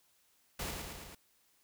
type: noise with echo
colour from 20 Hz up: pink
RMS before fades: -39 dBFS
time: 0.59-0.71 s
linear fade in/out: 5 ms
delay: 110 ms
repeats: 4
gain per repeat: -3 dB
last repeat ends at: 1.15 s
effects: white hiss -71 dBFS RMS until 1.63 s